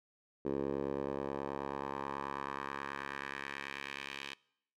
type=tone with band-pass filter sweep; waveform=10% pulse; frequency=69.3 Hz; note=C#2; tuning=in tune; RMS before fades=-40 dBFS; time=0.45-4.34 s; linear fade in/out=5 ms; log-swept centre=410 to 2900 Hz; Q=1.8; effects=noise-tail reverb RT60 0.7 s tail -24 dB re dry